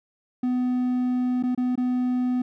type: tone with dropouts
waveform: triangle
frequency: 250 Hz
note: B3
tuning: 21 cents sharp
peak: -19 dBFS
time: 0.43-2.42 s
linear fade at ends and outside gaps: 5 ms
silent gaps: 1.427-1.435 / 1.549-1.576 / 1.756-1.776 s
effects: none